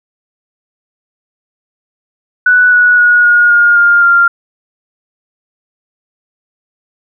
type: tone with pitch steps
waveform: sine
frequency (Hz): 1482 / 1466.7 / 1451.5 / 1436.5 / 1421.6 / 1406.9 / 1392.4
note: F#6 / F#6 / F#6 / F6 / F6 / F6 / F6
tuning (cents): +2 / -16 / -34 / +48 / +30 / +12 / -6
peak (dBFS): -4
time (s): 2.46-4.28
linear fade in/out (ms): 5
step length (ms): 260
effects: none